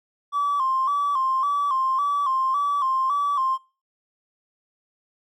triangle tone with vibrato, 1100 Hz, C#6, 14 cents flat, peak -16 dBFS, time 0.32-3.58 s, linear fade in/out 50 ms, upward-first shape square, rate 1.8 Hz, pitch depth 75 cents each way, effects noise-tail reverb RT60 0.4 s tail -26 dB re dry + tanh soft clip ceiling -17 dBFS

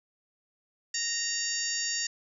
harmonic tone with a mistuned harmonic, 928 Hz, A#5, 8 cents flat, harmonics 2 / 3 / 4 / 5 / 6 / 7 / 8, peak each -36 / -41 / -43 / -35 / -35 / -38 / -34 dBFS, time 0.94-2.07 s, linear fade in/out 5 ms, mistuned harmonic 8, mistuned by -77 cents, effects none

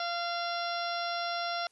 harmonic tone, 690 Hz, F5, 21 cents flat, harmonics 1 / 2 / 3 / 4 / 5 / 6 / 7 / 8, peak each -34 / -36 / -44 / -45 / -42 / -43 / -46 / -42 dBFS, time 0-1.67 s, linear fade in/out 2 ms, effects white hiss -70 dBFS RMS until 1.71 s + resampled to 24000 Hz

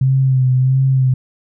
sine tone with vibrato, 130.81 Hz, C3, in tune, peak -10 dBFS, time 0.01-1.14 s, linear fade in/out 5 ms, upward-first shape sine, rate 1.5 Hz, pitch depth 38 cents each way, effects none

